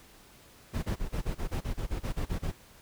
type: noise bursts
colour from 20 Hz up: brown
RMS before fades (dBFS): -31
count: 14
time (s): 0.73-2.52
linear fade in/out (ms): 20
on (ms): 100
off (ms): 30
effects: pink hiss -56 dBFS RMS until 2.81 s